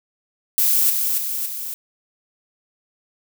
violet noise with echo, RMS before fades -17 dBFS, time 0.58-0.9 s, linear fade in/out 0 ms, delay 280 ms, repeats 3, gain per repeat -4 dB, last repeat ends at 1.74 s, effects none

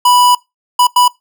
square tone bursts at uneven times, 985 Hz, B5, 5 cents flat, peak -7 dBFS, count 3, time 0.05-0.35 / 0.79-0.87 / 0.96-1.08 s, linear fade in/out 5 ms, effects noise-tail reverb RT60 0.2 s tail -22 dB re dry

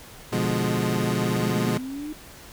25% pulse chord, B diminished seventh, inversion none, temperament equal, 123.47 / 146.83 / 174.61 / 207.7 Hz, B2 / D3 / F3 / Ab3, 0 / 0 / 0 / 0 cents, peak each -23 / -28 / -24 / -23 dBFS, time 0.32-1.78 s, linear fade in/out 10 ms
click train, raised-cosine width 2 ms, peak -27 dBFS, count 18, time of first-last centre 0.38-1.498 s, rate 15.2 Hz
sine exponential sweep, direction up, 195.9 to 311.1 Hz, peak -30 dBFS, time 1.37-2.13 s, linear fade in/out 5 ms
effects pink hiss -45 dBFS RMS until 2.52 s

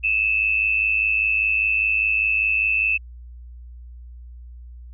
sine tone pair together, 2542 / 2647 Hz, D#7 / E7, +36 / +7 cents, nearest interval minor second, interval 71 cents, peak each -22 / -19 dBFS, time 0.03-2.98 s, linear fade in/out 20 ms, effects added 60 Hz sine -37 dBFS peak until 4.93 s

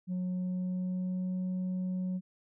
sine tone with pitch glide, 182 to 184.11 Hz, F#3 to F#3, -28 to -8 cents, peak -28 dBFS, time 0.07-2.21 s, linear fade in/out 50 ms, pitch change +20 cents, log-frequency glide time 0.24-1.35 s, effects tanh soft clip ceiling -30 dBFS

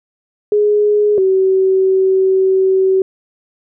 sine tone pair in turn, 416.9 / 380.2 Hz, G#4 / F#4, +7 / +47 cents, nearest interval major second, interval 160 cents, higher first, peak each -9 dBFS, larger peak neither, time 0.52-1.18 / 1.18-3.02 s, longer second, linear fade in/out 2 ms, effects none

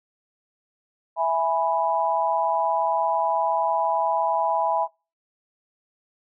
sine chord, E major, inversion none, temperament equal, 659.3 / 830.6 / 987.8 Hz, E5 / G#5 / B5, 0 / 0 / 0 cents, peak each -24 dBFS, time 1.16-4.88 s, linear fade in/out 50 ms, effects noise-tail reverb RT60 0.3 s tail -24 dB re dry

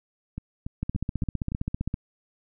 two click trains, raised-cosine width 5 ms, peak -20 / -15 dBFS, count 5 / 18, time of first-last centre 0.38-1.52 / 0.83-1.941 s, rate 3.51 / 15.3 Hz, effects none

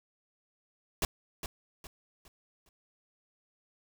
pink noise with echo, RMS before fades -29 dBFS, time 1.02-1.05 s, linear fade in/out 2 ms, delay 410 ms, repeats 4, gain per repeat -9 dB, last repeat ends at 2.69 s, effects none

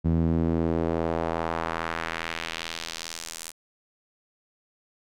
sawtooth tone with band-pass filter sweep, 82.41 Hz, E2, in tune, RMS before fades -28 dBFS, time 0.04-3.52 s, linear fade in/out 20 ms, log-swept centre 170 to 9000 Hz, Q 1.2, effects none

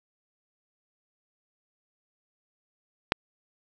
click, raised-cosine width 0.3 ms, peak -4 dBFS, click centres 3.121 s, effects none

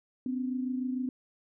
sine tone pair together, 253.1 / 279.8 Hz, B3 / C#4, +43 / +16 cents, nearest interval major second, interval 173 cents, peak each -30 / -38 dBFS, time 0.26-1.09 s, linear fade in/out 2 ms, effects none

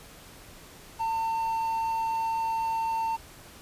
triangle tone with quantisation, 902 Hz, A5, 43 cents sharp, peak -24 dBFS, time 0.99-3.17 s, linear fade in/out 20 ms, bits 9, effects pink hiss -49 dBFS RMS until 3.61 s + resampled to 32000 Hz

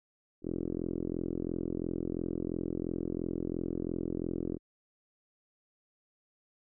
5% pulse tone with low-pass filter, 42.92 Hz, F1, 29 cents flat, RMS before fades -35 dBFS, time 0.42-4.59 s, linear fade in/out 50 ms, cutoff 340 Hz, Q 2.7, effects none

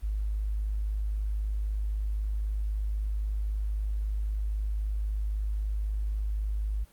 sine tone, 51.91 Hz, G#1, in tune, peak -27 dBFS, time 0.02-6.85 s, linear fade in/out 20 ms, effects pink hiss -60 dBFS RMS until 6.92 s + Opus 32 kbps

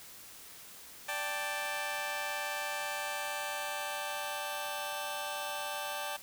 15% pulse chord, D suspended fourth, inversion none, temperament just, 587.3 / 783.1 / 881 Hz, D5 / G5 / A5, 0 / -2 / +2 cents, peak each -33 dBFS, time 1.08-6.17 s, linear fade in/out 10 ms, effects white hiss -51 dBFS RMS until 6.22 s

